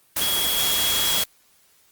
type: tone in noise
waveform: sine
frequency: 3322 Hz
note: G#7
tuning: in tune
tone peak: -23 dBFS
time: 0.21-1.23 s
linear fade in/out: 5 ms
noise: white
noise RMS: -23 dBFS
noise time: 0.16-1.24 s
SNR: -3 dB
effects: white hiss -59 dBFS RMS until 1.91 s + Opus 24 kbps